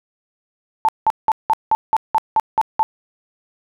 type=tone bursts; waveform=sine; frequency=880 Hz; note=A5; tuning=in tune; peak=-11 dBFS; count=10; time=0.85-2.83 s; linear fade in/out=0 ms; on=36 ms; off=180 ms; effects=none